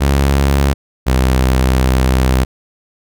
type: tone pair in turn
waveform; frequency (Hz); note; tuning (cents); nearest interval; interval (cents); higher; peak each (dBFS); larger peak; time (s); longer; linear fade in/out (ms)
sawtooth; 69.3 / 64.45; C#2 / C2; 0 / -26; minor second; 126; first; -6; neither; 0-0.74 / 1.06-2.45; second; 20
effects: none